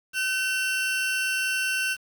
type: tone pair together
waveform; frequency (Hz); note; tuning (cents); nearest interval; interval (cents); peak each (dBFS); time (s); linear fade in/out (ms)
40% pulse; 1525 / 2717; G6 / F7; -48 / -48; minor seventh; 1000; -26; 0.13-1.97; 50
effects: 8-bit